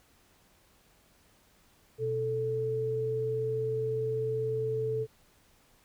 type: tone pair together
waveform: sine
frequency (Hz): 123.47 / 439.5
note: B2 / A4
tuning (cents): 0 / -2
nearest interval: octave + minor seventh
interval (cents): 2198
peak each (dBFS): -35 / -29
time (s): 1.98-5.07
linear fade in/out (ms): 50
effects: pink hiss -64 dBFS RMS until 5.84 s